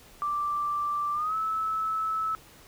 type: tone with pitch glide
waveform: sine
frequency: 1174.7 to 1303.4 Hz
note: D6 to E6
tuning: 0 to -20 cents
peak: -26 dBFS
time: 0.22-2.35 s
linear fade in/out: 0 ms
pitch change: +180 cents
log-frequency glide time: 1.13-1.36 s
effects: pink hiss -53 dBFS RMS until 2.67 s